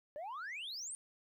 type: exponential sweep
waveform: sine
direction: up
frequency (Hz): 564 to 9320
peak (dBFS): -39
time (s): 0.16-0.95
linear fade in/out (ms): 0
effects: tanh soft clip ceiling -40 dBFS + 13-bit